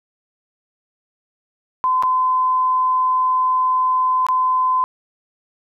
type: tone with dropouts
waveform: sine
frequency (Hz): 1023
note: C6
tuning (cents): -39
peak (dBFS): -14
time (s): 1.84-4.84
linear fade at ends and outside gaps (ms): 0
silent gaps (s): 2.025-2.034 / 4.266-4.286
effects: none